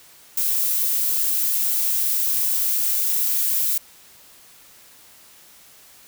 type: noise with high-pass filter sweep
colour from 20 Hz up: violet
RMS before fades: -21 dBFS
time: 0.37-3.78 s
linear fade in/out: 5 ms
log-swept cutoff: 260 to 1600 Hz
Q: 0.93
effects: white hiss -49 dBFS RMS until 6.07 s